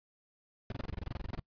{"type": "noise bursts", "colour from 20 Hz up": "brown", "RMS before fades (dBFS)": -37, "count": 16, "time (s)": [0.7, 1.396], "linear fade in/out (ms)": 2, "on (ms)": 21, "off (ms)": 24, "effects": ["noise-tail reverb RT60 0.1 s tail -25 dB re dry", "resampled to 11025 Hz"]}